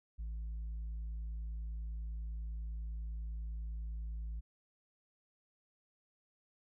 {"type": "tone with tanh clipping", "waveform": "sine", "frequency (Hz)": 55, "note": "A1", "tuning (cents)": 0, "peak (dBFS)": -39, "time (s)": [0.18, 4.41], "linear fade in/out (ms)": 20, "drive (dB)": 2, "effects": []}